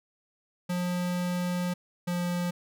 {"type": "tone pair in turn", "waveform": "square", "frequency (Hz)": [178.2, 176.05], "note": ["F3", "F3"], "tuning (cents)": [35, 14], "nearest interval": "unison", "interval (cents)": 21, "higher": "first", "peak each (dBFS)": -28, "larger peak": "neither", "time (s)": [[0.69, 1.74], [2.07, 2.51]], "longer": "first", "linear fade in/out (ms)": 10, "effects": []}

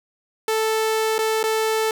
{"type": "tone with dropouts", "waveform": "sawtooth", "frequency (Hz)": 440, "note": "A4", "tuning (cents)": 0, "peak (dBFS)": -15, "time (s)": [0.48, 1.91], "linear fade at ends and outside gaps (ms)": 2, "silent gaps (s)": [[1.182, 1.189], [1.43, 1.438]], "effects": []}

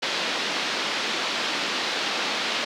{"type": "band-pass noise", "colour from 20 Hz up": "white", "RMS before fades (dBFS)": -27, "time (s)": [0.02, 2.65], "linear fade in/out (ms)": 10, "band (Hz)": [200, 4500], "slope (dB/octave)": 24, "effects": []}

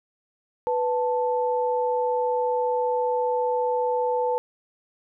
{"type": "tone pair together", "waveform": "sine", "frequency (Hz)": [494.8, 880], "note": ["B4", "A5"], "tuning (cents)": [3, 0], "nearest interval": "minor seventh", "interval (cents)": 997, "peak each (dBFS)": [-23, -25], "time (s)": [0.67, 4.38], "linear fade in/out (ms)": 0, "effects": []}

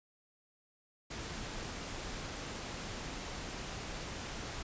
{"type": "noise", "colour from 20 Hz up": "pink", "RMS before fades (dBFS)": -42, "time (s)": [1.1, 4.63], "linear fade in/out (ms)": 10, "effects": ["resampled to 16000 Hz"]}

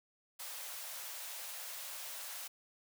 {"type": "high-pass noise", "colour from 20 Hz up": "white", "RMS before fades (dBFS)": -45, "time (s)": [0.39, 2.48], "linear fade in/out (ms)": 10, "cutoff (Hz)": 500, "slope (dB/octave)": 96, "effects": []}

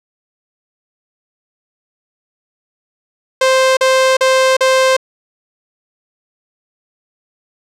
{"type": "tone bursts", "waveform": "sawtooth", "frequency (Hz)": 523.3, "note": "C5", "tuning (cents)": 0, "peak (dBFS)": -5, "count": 4, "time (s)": [3.41, 4.967], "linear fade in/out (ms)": 5, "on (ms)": 360, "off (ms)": 39, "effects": ["low-pass 8000 Hz 12 dB/octave"]}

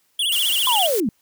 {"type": "tone with vibrato", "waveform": "square", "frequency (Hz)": 3100, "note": "G7", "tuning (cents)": -20, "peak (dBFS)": -19, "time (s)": [0.19, 0.87], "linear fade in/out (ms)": 5, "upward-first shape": "sine", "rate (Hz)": 15, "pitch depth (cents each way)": 190}
{"type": "noise", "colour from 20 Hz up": "blue", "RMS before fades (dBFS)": -26, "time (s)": [0.32, 1], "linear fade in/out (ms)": 0}
{"type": "linear sweep", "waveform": "sine", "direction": "down", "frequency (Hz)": [1046.5, 184.9], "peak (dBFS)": -18, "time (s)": [0.67, 1.09], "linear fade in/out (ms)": 2}
{"effects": ["white hiss -64 dBFS RMS until 1.21 s"]}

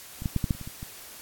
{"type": "clicks", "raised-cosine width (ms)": 5, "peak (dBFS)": [-23, -14, -12, -13, -11, -30, -26, -25, -24], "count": 9, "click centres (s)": [0.221, 0.258, 0.363, 0.442, 0.508, 0.55, 0.613, 0.675, 0.829], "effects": ["white hiss -45 dBFS RMS until 1.21 s", "AAC 64 kbps"]}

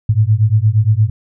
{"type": "beating tone pair", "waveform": "sine", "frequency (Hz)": [103.83, 112.43], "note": ["G#2", "A2"], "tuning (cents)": [0, 38], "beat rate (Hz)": 8.6, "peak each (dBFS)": -12, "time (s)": [0.09, 1.1], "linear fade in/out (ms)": 5, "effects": []}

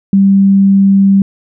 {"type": "tone", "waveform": "sine", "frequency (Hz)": 196, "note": "G3", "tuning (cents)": 0, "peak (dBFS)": -4, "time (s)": [0.13, 1.22], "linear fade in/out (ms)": 2, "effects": []}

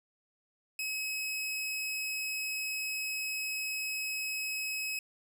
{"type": "tone", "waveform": "sawtooth", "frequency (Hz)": 2559, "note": "D#7", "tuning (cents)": 48, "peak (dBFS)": -30, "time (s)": [0.79, 4.99], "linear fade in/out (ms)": 2, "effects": []}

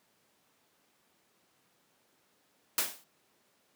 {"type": "noise with exponential decay", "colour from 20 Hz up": "white", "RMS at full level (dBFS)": -25, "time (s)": [2.78, 3.04], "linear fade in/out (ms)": 2, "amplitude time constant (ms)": 56, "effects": ["pink hiss -70 dBFS RMS until 3.75 s", "high-pass 200 Hz 12 dB/octave"]}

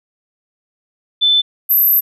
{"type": "tone pair in turn", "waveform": "sine", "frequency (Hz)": [3520, 12166], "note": ["A7", "F#9"], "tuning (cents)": [0, 47], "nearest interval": "octave + major sixth", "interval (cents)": 2147, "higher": "second", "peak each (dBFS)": -9, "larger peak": "neither", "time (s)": [[1.21, 1.42], [1.69, 2.01]], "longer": "second", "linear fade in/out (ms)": 20, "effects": []}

